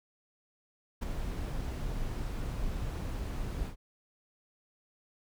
brown noise with ADSR envelope, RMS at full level -28 dBFS, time 1.01-3.76 s, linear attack 20 ms, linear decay 8 ms, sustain -7 dB, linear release 94 ms, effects none

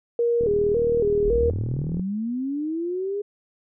sine tone with vibrato, 440 Hz, A4, in tune, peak -18 dBFS, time 0.19-1.5 s, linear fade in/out 2 ms, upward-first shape square, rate 1.8 Hz, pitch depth 120 cents each way
click train, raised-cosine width 3 ms, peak -19 dBFS, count 63, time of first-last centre 0.41-1.996 s, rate 39.1 Hz
sine linear sweep, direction up, 34.66 to 415.3 Hz, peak -24 dBFS, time 1.24-3.22 s, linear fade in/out 10 ms
effects none

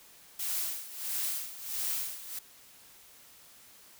blue noise with tremolo, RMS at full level -32 dBFS, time 0.39-2.39 s, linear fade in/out 5 ms, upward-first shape sine, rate 1.5 Hz, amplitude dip 80%, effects white hiss -56 dBFS RMS until 3.99 s

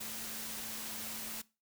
sine tone in noise, 220 Hz, A3, in tune, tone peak -53 dBFS, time 0-1.42 s, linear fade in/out 10 ms, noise white, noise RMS -42 dBFS, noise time 0-1.42 s, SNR -14 dB, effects noise-tail reverb RT60 0.3 s tail -21 dB re dry

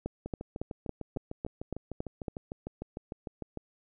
two click trains, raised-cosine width 2 ms, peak -20 / -24 dBFS, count 9 / 23, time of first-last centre 0.06-2.282 / 0.26-3.573 s, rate 3.6 / 6.64 Hz, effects none

